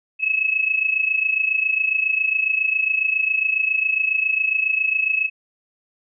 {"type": "tone with amplitude modulation", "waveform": "sine", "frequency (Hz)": 2581, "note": "E7", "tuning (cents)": -37, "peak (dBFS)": -14, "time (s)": [0.19, 5.3], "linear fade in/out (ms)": 50, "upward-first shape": "sine", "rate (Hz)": 27.3, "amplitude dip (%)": 75, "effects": []}